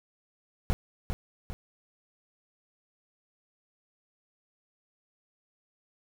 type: noise with echo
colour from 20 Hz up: brown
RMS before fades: -24 dBFS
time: 0.7-0.73 s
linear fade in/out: 0 ms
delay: 400 ms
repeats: 2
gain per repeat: -6 dB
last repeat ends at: 1.53 s
effects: none